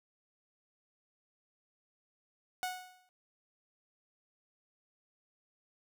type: tone with exponential decay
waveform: sawtooth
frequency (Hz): 735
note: F#5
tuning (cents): -12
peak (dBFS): -28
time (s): 2.63-3.09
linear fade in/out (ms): 0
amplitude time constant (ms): 100
effects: none